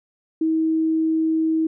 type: tone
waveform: sine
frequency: 320 Hz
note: D#4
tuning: 49 cents sharp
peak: -17 dBFS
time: 0.41-1.67 s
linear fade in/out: 5 ms
effects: none